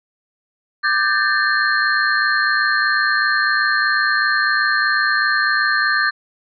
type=tone cluster; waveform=sine; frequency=1190 / 1558 / 1663 / 1786 / 4216 Hz; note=D6 / G6 / G#6 / A6 / C8; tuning=+22 / -11 / +2 / +25 / +12 cents; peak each=-21 / -19 / -24 / -19 / -25 dBFS; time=0.83-6.11 s; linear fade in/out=20 ms; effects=none